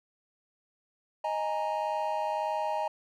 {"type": "chord", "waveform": "triangle", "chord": "D# suspended fourth", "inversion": "none", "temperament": "equal", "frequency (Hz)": [622.3, 830.6, 932.3], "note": ["D#5", "G#5", "A#5"], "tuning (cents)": [0, 0, 0], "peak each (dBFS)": -31, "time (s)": [1.24, 2.88], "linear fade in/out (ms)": 5, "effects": []}